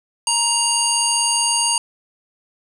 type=harmonic tone with a mistuned harmonic; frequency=937 Hz; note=A#5; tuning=9 cents sharp; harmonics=1 / 3 / 5 / 7 / 9 / 10; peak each=-23 / -23 / -23 / -23 / -23 / -23 dBFS; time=0.27-1.78 s; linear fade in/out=2 ms; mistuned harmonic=9; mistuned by=+35 cents; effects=7-bit